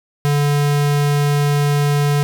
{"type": "tone", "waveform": "square", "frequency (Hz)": 144.9, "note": "D3", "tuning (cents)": -23, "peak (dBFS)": -14, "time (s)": [0.25, 2.23], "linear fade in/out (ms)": 0, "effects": []}